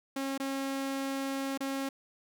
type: tone with dropouts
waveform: sawtooth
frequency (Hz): 271.7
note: C#4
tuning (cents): -35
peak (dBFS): -28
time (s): 0.16-1.89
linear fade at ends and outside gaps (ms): 5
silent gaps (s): 0.378-0.399 / 1.576-1.605
effects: none